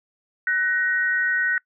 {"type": "tone pair together", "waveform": "sine", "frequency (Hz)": [1498, 1882.6], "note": ["F#6", "A#6"], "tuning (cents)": [21, 17], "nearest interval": "major third", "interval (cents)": 396, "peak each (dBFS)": [-21, -23], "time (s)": [0.47, 1.58], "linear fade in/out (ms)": 2, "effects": ["noise-tail reverb RT60 0.1 s tail -24 dB re dry"]}